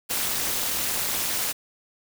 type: noise with amplitude modulation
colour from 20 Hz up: white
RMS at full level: -23 dBFS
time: 0.09-1.53 s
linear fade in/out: 20 ms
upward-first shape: sine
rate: 250 Hz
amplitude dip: 80%
effects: none